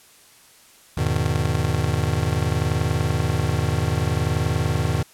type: chord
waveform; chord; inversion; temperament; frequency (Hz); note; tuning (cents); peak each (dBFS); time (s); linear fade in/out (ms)
square; E major seventh; none; just; 82.41 / 103.01 / 123.61 / 154.51; E2 / G#2 / B2 / D#3; 0 / -14 / +2 / -12; -26; 0.97-5.03; 5
effects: white hiss -51 dBFS RMS until 5.13 s + low-pass 12000 Hz 12 dB/octave

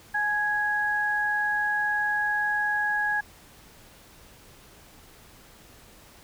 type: tone pair together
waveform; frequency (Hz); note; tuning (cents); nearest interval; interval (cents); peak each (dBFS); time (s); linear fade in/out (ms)
sine; 839.8 / 1661.2; G#5 / G#6; +19 / 0; octave; 1181; -29 / -24; 0.14-3.21; 10
effects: pink hiss -52 dBFS RMS until 6.23 s

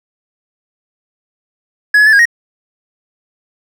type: tone with pitch steps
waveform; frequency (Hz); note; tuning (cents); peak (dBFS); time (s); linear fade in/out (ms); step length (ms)
triangle; 1684 / 1698 / 1751 / 1633 / 1876; G#6 / G#6 / A6 / G#6 / A#6; +24 / +38 / -9 / -30 / +11; -3; 1.94-2.255; 5; 63
effects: none

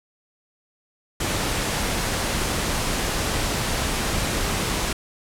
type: noise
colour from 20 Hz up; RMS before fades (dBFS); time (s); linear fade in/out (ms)
pink; -24; 1.2-4.93; 5
effects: low-pass 11000 Hz 12 dB/octave

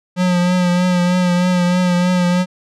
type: tone with vibrato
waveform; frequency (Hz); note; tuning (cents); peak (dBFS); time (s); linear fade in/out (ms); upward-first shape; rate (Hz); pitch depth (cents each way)
square; 179.2; F3; +45; -13; 0.16-2.46; 50; triangle; 3.2; 35
effects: low-pass 7000 Hz 12 dB/octave

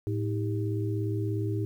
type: tone cluster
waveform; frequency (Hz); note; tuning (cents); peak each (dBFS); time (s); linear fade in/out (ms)
sine; 108.8 / 319.3 / 396.3; A2 / D#4 / G4; -19 / +45 / +19; -28 / -34 / -35; 0.07-1.65; 0
effects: 10-bit

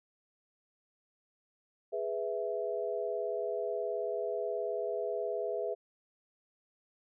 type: chord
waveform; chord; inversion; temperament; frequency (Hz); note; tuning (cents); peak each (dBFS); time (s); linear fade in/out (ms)
sine; E major; first; equal; 415.3 / 493.9 / 659.3; G#4 / B4 / E5; 0 / 0 / 0; -36 / -37 / -36; 1.92-5.75; 20
effects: none

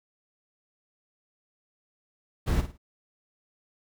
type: noise with echo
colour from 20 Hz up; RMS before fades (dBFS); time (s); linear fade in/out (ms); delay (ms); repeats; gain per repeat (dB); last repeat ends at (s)
brown; -25; 2.46-2.62; 20; 53; 3; -10; 2.779
effects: none

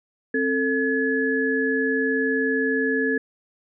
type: tone cluster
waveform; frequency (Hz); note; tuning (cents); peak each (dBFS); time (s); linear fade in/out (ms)
sine; 264.4 / 444.9 / 1701; C4 / A4 / G#6; +18 / +19 / +41; -24; 0.34-3.18; 5
effects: none

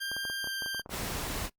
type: tone with pitch glide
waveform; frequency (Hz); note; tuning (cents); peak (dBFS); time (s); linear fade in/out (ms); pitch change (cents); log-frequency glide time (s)
20% pulse; 1592 to 1580.1; G6 to G6; +26 to +13; -28; 0-0.82; 20; -13; 0.38-0.5
type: clicks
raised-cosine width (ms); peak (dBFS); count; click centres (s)
1; -29; 12; 0.116 / 0.166 / 0.252 / 0.299 / 0.443 / 0.473 / 0.622 / 0.661 / 0.747 / 0.796 / 0.861 / 0.894
type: noise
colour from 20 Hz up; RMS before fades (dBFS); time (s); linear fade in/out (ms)
pink; -35; 0.89-1.5; 50
effects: noise-tail reverb RT60 0.1 s tail -22 dB re dry + Opus 48 kbps

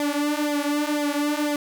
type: tone with flanger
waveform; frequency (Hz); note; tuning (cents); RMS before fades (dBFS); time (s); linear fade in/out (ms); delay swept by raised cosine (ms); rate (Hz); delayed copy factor
sawtooth; 293.7; D4; 0; -24; 0-1.56; 2; 0.7 to 5.6; 2; -0.85
effects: none

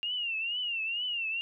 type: tone with vibrato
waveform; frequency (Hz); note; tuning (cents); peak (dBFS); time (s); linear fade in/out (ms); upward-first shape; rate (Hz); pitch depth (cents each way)
sine; 2794; F7; 0; -30; 0.03-1.41; 0; triangle; 2.2; 140
effects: none

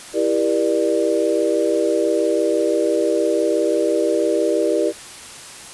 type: chord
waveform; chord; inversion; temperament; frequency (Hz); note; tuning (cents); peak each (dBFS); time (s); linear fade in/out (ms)
sine; E half-diminished seventh; none; just; 329.6 / 395.6 / 474.7 / 593.3; E4 / G4 / Bb4 / D5; 0 / +16 / +31 / +18; -21; 0.13-4.93; 50
effects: white hiss -37 dBFS RMS until 5.73 s + resampled to 24000 Hz

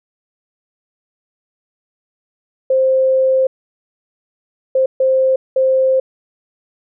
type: tone bursts at uneven times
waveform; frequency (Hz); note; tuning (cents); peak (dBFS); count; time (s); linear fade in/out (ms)
sine; 525; C5; +6; -10; 4; 2.7-3.47 / 4.75-4.86 / 5-5.36 / 5.56-6; 5
effects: none

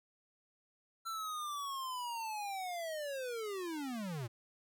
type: linear sweep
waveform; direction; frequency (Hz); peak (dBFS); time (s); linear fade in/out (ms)
square; down; 1353 to 108.7; -39; 1.05-4.28; 20
effects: none

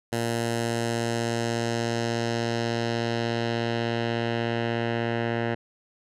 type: tone with low-pass filter sweep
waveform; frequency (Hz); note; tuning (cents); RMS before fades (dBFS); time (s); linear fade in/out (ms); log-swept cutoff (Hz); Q
10% pulse; 116.54; A#2; 0; -27; 0.12-5.55; 10; 11000 to 2200; 1.3
effects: none

